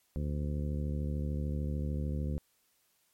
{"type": "harmonic tone", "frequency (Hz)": 73.42, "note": "D2", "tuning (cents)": 0, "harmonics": [1, 2, 3, 4, 5, 6, 7], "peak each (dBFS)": [-33, -36, -40, -46, -49, -51, -48], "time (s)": [0.16, 2.38], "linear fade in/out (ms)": 0, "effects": ["white hiss -72 dBFS RMS until 3.13 s", "MP3 64 kbps"]}